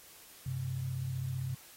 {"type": "tone pair together", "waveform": "sine", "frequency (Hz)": [96.29, 131.7], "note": ["G2", "C3"], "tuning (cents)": [-30, 12], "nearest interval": "perfect fourth", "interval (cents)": 542, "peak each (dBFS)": [-40, -34], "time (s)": [0.46, 1.55], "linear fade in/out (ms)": 5, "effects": ["white hiss -55 dBFS RMS until 1.76 s", "AAC 48 kbps"]}